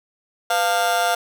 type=tone with amplitude modulation; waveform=30% pulse; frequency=698.5 Hz; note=F5; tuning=in tune; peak=-11 dBFS; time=0.5-1.15 s; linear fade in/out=5 ms; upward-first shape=sine; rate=198 Hz; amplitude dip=85%; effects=none